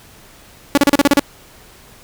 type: tone bursts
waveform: sawtooth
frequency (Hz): 283.9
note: C#4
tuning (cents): +41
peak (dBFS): -4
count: 8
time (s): 0.75-1.195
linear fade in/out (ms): 0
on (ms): 25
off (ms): 35
effects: pink hiss -44 dBFS RMS until 2.03 s